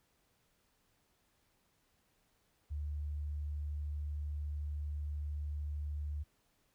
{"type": "tone", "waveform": "sine", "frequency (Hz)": 73.9, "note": "D2", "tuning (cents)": 11, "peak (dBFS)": -36, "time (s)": [2.7, 6.24], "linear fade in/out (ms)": 20, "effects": ["pink hiss -75 dBFS RMS until 6.74 s"]}